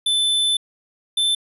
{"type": "tone pair in turn", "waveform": "square", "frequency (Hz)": [3520, 3537], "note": ["A7", "A7"], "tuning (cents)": [0, 8], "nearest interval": "unison", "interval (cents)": 8, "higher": "second", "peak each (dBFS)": -17, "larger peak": "neither", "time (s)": [[0.06, 0.57], [1.17, 1.35]], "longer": "first", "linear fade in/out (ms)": 5, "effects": ["resampled to 32000 Hz"]}